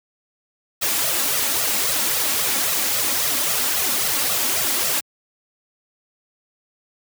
white noise with flanger, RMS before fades -21 dBFS, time 0.81-5.01 s, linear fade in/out 20 ms, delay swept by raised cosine 1.5 to 3.7 ms, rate 3.7 Hz, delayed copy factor +0.8, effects high-pass 100 Hz 12 dB/octave

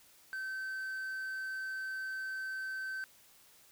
triangle tone, 1542 Hz, G6, 29 cents flat, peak -35 dBFS, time 0.33-3.04 s, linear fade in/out 0 ms, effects white hiss -62 dBFS RMS until 3.71 s

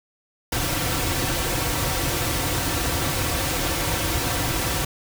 pink noise with comb filter, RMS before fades -24 dBFS, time 0.52-4.85 s, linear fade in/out 5 ms, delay 4.8 ms, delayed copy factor -0.6, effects none

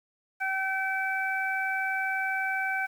harmonic tone, 768 Hz, G5, 36 cents flat, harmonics 1 / 2 / 3, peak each -32 / -29 / -33 dBFS, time 0.4-2.87 s, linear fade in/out 20 ms, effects 9-bit

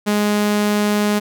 sawtooth tone, 208 Hz, G#3, 3 cents sharp, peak -11 dBFS, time 0.06-1.2 s, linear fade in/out 20 ms, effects none

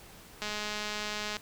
click train, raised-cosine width 0.2 ms, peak -18 dBFS, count 200, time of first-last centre 0.42-1.368 s, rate 210 Hz, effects pink hiss -52 dBFS RMS until 1.41 s

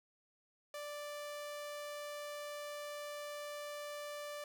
sawtooth tone, 587.3 Hz, D5, in tune, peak -39 dBFS, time 0.74-4.44 s, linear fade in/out 2 ms, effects none

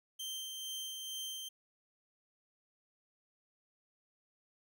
sawtooth tone with tremolo, 3137 Hz, G7, 1 cent sharp, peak -36 dBFS, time 0.19-1.49 s, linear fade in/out 10 ms, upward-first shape sine, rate 2.2 Hz, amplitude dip 30%, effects none

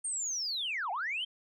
sine linear two-way sweep, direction down then up, 8870 to 686 to 3209 Hz, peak -31 dBFS, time 0.04-1.25 s, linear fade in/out 10 ms, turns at 0.91 s, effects tanh soft clip ceiling -27 dBFS

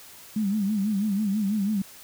sine tone with vibrato, 205.3 Hz, G#3, 20 cents flat, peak -22 dBFS, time 0.36-1.82 s, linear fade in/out 5 ms, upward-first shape sine, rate 6.1 Hz, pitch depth 110 cents each way, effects white hiss -47 dBFS RMS until 2.03 s

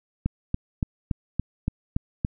click train, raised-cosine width 5 ms, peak -11 dBFS, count 8, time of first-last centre 0.26-2.249 s, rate 3.52 Hz, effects none

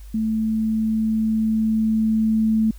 sine tone with level ramp, 220 Hz, A3, in tune, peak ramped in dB -19 to -15 dBFS, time 0.14-2.71 s, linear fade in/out 5 ms, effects added 50 Hz sine -36 dBFS peak until 2.78 s + white hiss -54 dBFS RMS until 2.78 s

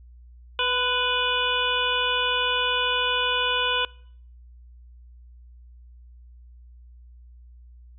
harmonic tone with a mistuned harmonic, 493.9 Hz, B4, in tune, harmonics 1 / 2 / 3 / 5 / 6 / 7, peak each -30 / -28 / -28 / -29 / -26 / -29 dBFS, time 0.59-3.85 s, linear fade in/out 2 ms, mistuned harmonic 2, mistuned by +33 cents, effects noise-tail reverb RT60 0.6 s tail -24 dB re dry + added 60 Hz sine -45 dBFS peak until 7.98 s

